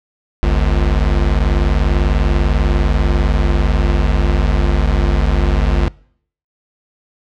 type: tone pair together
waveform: square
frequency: 49.13 / 69.3 Hz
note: G1 / C#2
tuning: +5 / 0 cents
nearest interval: tritone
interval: 595 cents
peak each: -13 / -17 dBFS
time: 0.43-5.88 s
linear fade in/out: 0 ms
effects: noise-tail reverb RT60 0.6 s tail -24 dB re dry + low-pass 4000 Hz 12 dB/octave